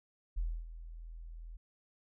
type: tone with ADSR envelope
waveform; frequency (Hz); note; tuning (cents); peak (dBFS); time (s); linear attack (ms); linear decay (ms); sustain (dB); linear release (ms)
sine; 41.2; E1; 0; -30; 0.36-1.57; 20; 270; -14; 8
effects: none